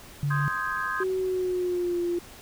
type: tone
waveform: sine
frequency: 143.5 Hz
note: D3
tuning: 40 cents flat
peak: -23 dBFS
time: 0.23-0.48 s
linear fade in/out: 0 ms
type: chord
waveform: sine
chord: Ab major seventh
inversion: first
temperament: equal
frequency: 1046.5 / 1244.5 / 1568 / 1661.2 Hz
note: C6 / Eb6 / G6 / Ab6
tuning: 0 / 0 / 0 / 0 cents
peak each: -32 dBFS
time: 0.3-1.04 s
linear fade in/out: 10 ms
type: tone with pitch glide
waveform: sine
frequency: 374.8 to 347.7 Hz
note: F#4 to F4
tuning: +22 to -8 cents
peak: -24 dBFS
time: 1-2.19 s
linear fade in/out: 5 ms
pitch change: -130 cents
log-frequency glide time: 1.2-2.01 s
effects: tanh soft clip ceiling -13 dBFS + pink hiss -47 dBFS RMS until 2.41 s